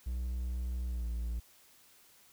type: tone with pitch glide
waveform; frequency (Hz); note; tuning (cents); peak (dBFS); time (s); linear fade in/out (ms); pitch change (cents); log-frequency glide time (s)
triangle; 61.6 to 57.81; B1 to A#1; -4 to -14; -31; 0.06-1.4; 10; -110; 0.9-1.07
effects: white hiss -62 dBFS RMS until 2.32 s